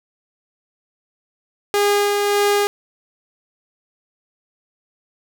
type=tone with tremolo; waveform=sawtooth; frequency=408.3 Hz; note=G#4; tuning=29 cents flat; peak=-10 dBFS; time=1.74-2.67 s; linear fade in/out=0 ms; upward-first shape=sine; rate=1.7 Hz; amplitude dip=30%; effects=none